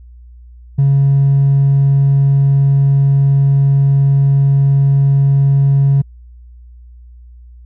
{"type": "tone with hard clipping", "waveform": "sine", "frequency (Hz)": 138.59, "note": "C#3", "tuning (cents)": 0, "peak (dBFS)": -8, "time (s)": [0.78, 6.02], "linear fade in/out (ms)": 10, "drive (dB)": 1, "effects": ["added 60 Hz sine -35 dBFS peak until 7.65 s"]}